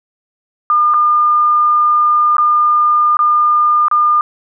sine tone with dropouts, 1208 Hz, D6, 48 cents sharp, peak -8 dBFS, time 0.7-4.21 s, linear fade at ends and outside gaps 1 ms, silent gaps 0.938-0.942 / 2.368-2.382 / 3.169-3.191 / 3.883-3.913 s, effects none

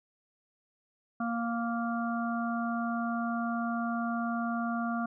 harmonic tone, 233.1 Hz, A#3, in tune, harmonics 1 / 3 / 5 / 6, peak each -31 / -36 / -38 / -39 dBFS, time 1.2-5.06 s, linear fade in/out 5 ms, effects none

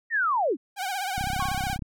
sine linear sweep, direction down, 1900 to 220 Hz, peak -21 dBFS, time 0.1-0.57 s, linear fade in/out 50 ms
sawtooth tone with vibrato, 770 Hz, G5, 31 cents flat, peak -24 dBFS, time 0.76-1.78 s, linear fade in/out 50 ms, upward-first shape triangle, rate 16 Hz, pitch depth 120 cents each way
click train, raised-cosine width 5 ms, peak -21 dBFS, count 22, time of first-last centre 1.18-1.822 s, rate 32.7 Hz
triangle tone with exponential decay, 1100 Hz, C#6, 14 cents flat, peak -23 dBFS, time 1.4-1.77 s, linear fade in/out 1 ms, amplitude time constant 80 ms
effects none

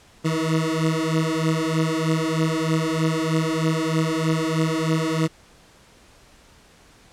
20% pulse beating tone pair, 158.4 / 161.6 Hz, D#3 / E3, +31 / -34 cents, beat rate 3.2 Hz, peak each -18 dBFS, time 0.24-5.28 s, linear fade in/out 20 ms, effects pink hiss -52 dBFS RMS until 7.12 s + low-pass 9000 Hz 12 dB/octave

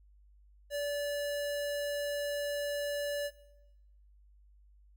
square tone, 578 Hz, D5, 28 cents flat, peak -33 dBFS, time 0.7-3.31 s, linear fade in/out 50 ms, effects noise-tail reverb RT60 0.9 s tail -17 dB re dry + added 50 Hz sine -58 dBFS peak until 4.96 s

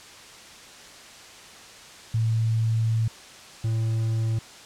sine / triangle tone pair in turn, 112.5 / 112.5 Hz, A2 / A2, +39 / +39 cents, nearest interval unison, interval 0 cents, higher neither, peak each -20 dBFS, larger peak neither, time 2.14-3.08 / 3.64-4.39 s, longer first, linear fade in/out 5 ms, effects white hiss -45 dBFS RMS until 4.65 s + low-pass 7000 Hz 12 dB/octave

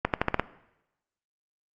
accelerating click train, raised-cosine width 0.5 ms, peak -7 dBFS, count 6, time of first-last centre 0.05-0.396 s, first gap 88 ms, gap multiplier 0.88, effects noise-tail reverb RT60 0.9 s tail -17 dB re dry + Opus 48 kbps

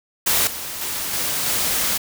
white noise with level steps, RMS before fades -18 / -30 / -26 / -23 / -21 dBFS, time 0.26-1.98 s, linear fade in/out 10 ms, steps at 0.47 / 0.81 / 1.13 / 1.46 s, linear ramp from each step 2 ms, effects none

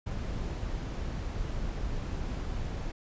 brown noise, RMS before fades -34 dBFS, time 0.06-2.92 s, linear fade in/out 10 ms, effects resampled to 16000 Hz

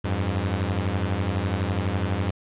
sawtooth beating tone pair, 89 / 101 Hz, F2 / G#2, +33 / -48 cents, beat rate 12 Hz, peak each -22 / -22 dBFS, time 0.04-2.31 s, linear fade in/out 10 ms, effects resampled to 8000 Hz + 9-bit

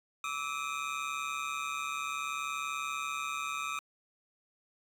25% pulse ring-modulated tone, 1231 Hz, D#6, 19 cents flat, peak -27 dBFS, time 0.24-3.79 s, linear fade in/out 0 ms, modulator 70.3 Hz, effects low-pass 9000 Hz 12 dB/octave + 9-bit

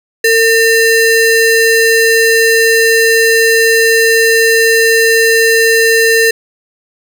square ring-modulated tone, 1131 Hz, C#6, 34 cents sharp, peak -4 dBFS, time 0.24-6.31 s, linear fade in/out 5 ms, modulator 677 Hz, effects none

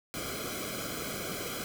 pink noise with comb filter, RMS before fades -37 dBFS, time 0.14-1.64 s, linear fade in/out 0 ms, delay 1.1 ms, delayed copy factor -1, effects none

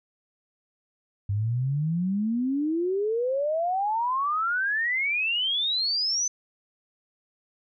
sine exponential sweep, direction up, 97.6 to 6160 Hz, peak -23 dBFS, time 1.29-6.28 s, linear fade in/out 5 ms, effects none

